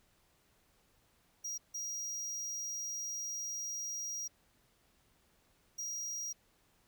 square tone bursts at uneven times, 5720 Hz, F8, 41 cents sharp, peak -38 dBFS, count 3, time 1.44-1.58 / 1.74-4.28 / 5.78-6.33 s, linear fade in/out 10 ms, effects pink hiss -71 dBFS RMS until 6.87 s

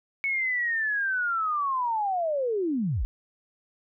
sine linear sweep, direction down, 2220 to 35.39 Hz, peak -24 dBFS, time 0.24-3.05 s, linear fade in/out 0 ms, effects none

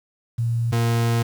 sine / 40% pulse tone pair in turn, 116.54 / 116.54 Hz, A#2 / A#2, 0 / 0 cents, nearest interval unison, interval 0 cents, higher neither, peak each -19 / -17 dBFS, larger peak second, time 0.38-0.72 / 0.72-1.23 s, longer second, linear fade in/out 10 ms, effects 8-bit

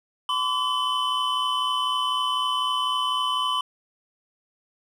triangle tone cluster, 1020 / 1144 / 3028 Hz, C6 / D6 / F#7, -44 / -46 / +39 cents, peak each -25 dBFS, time 0.29-3.61 s, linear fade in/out 2 ms, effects none

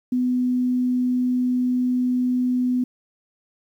sine tone, 250.1 Hz, B3, 22 cents sharp, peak -18 dBFS, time 0.12-2.84 s, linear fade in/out 5 ms, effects 9-bit

